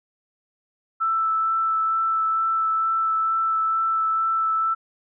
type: tone with vibrato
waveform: sine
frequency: 1322 Hz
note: E6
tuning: 5 cents sharp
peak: -19 dBFS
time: 1-4.75 s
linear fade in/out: 20 ms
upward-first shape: sine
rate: 2.2 Hz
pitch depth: 9 cents each way
effects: none